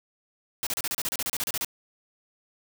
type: noise bursts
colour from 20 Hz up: white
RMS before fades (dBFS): -29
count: 15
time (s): 0.63-1.647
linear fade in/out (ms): 0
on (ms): 37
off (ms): 33
effects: none